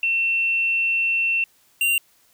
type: tone pair in turn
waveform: sine / square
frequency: 2700 / 2771 Hz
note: E7 / F7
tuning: +41 / -14 cents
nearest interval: unison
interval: 45 cents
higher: second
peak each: -18 dBFS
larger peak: neither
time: 0.03-1.44 / 1.81-1.98 s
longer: first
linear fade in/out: 2 ms
effects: white hiss -59 dBFS RMS until 2.33 s